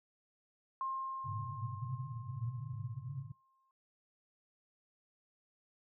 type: tone with exponential decay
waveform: sine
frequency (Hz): 1063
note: C6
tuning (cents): +27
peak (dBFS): -34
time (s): 0.81-3.71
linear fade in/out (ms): 1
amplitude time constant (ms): 630
type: band-pass noise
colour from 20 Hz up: white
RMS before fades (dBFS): -42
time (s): 1.24-3.32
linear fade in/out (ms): 10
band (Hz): 100 to 140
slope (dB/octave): 96
effects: noise-tail reverb RT60 0.2 s tail -25 dB re dry